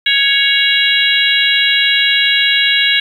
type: harmonic tone with a mistuned harmonic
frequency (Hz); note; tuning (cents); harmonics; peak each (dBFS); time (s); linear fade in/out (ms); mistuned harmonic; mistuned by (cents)
554.4; C#5; 0; 3 / 4 / 5 / 6 / 7; -16 / -16 / -16 / -16 / -16; 0.06-3; 5; 5; +28
effects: 7-bit